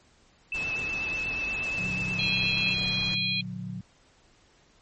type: tone with vibrato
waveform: sine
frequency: 2621 Hz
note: E7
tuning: 11 cents flat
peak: -28 dBFS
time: 0.52-2.74 s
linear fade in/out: 2 ms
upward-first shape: triangle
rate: 8.3 Hz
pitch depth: 30 cents each way
type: noise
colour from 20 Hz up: pink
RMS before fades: -39 dBFS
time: 0.54-3.15 s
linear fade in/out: 10 ms
type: chord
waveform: sine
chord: Bb augmented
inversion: none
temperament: just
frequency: 116.54 / 145.68 / 182.1 Hz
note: Bb2 / D3 / F#3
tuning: 0 / -14 / -27 cents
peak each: -38 / -40 / -35 dBFS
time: 1.78-3.81 s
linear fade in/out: 5 ms
type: harmonic tone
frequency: 820 Hz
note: G#5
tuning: 22 cents flat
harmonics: 3 / 4 / 5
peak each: -29 / -31 / -30 dBFS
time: 2.19-3.41 s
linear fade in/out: 2 ms
effects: pink hiss -61 dBFS RMS until 4.81 s + MP3 32 kbps